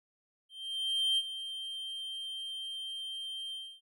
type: tone with ADSR envelope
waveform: triangle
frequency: 3152 Hz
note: G7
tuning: 9 cents sharp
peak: -24 dBFS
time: 0.49-3.81 s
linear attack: 690 ms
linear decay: 39 ms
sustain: -12 dB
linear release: 280 ms
effects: none